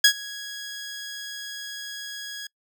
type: tone with ADSR envelope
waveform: 15% pulse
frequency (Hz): 1661.2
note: G#6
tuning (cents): 0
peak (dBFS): -4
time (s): 0.04-2.47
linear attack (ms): 5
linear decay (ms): 81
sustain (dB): -23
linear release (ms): 4
effects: noise-tail reverb RT60 0.1 s tail -26 dB re dry